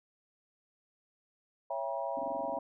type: chord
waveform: sine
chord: C# diminished seventh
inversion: none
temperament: just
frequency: 554.4 / 665.2 / 798.3 / 957.9 Hz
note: C#5 / E5 / G5 / Bb5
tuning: 0 / +16 / +31 / +47 cents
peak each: -38 / -37 / -40 / -39 dBFS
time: 1.7-2.59 s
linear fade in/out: 5 ms
type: tone bursts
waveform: sine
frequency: 274.5 Hz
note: C#4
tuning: 17 cents flat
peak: -40 dBFS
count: 10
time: 2.17-2.587 s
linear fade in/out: 2 ms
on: 21 ms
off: 23 ms
effects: none